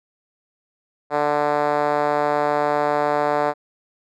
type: tone with band-pass filter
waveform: 5% pulse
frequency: 147.4 Hz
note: D3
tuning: 7 cents sharp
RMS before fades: -20 dBFS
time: 1.1-3.54 s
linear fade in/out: 50 ms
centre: 630 Hz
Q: 1.5
effects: none